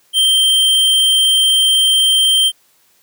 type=tone; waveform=square; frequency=3142 Hz; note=G7; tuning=3 cents sharp; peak=-10 dBFS; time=0.13-2.52 s; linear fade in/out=50 ms; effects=white hiss -55 dBFS RMS until 3.02 s + high-pass 80 Hz 12 dB/octave